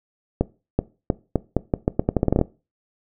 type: accelerating click train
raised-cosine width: 2 ms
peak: -4 dBFS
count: 16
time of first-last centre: 0.41-2.414 s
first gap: 380 ms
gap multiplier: 0.82
effects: noise-tail reverb RT60 0.3 s tail -20 dB re dry